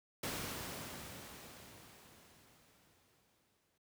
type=noise with exponential decay; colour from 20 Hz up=pink; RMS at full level=-39 dBFS; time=0.23-3.78 s; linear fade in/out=5 ms; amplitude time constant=770 ms; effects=high-pass 80 Hz 12 dB/octave